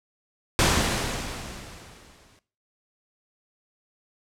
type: noise with exponential decay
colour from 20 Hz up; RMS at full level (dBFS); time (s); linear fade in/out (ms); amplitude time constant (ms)
pink; -18; 0.59-2.39; 0; 390
effects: noise-tail reverb RT60 0.4 s tail -18 dB re dry + low-pass 9000 Hz 12 dB/octave